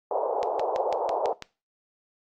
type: band-pass noise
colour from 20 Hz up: pink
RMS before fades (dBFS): -27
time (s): 0.11-1.33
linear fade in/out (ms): 2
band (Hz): 430 to 920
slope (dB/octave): 48
type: click train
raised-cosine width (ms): 0.2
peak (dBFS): -17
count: 7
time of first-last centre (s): 0.43-1.423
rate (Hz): 6.04
effects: noise-tail reverb RT60 0.3 s tail -19 dB re dry + Opus 48 kbps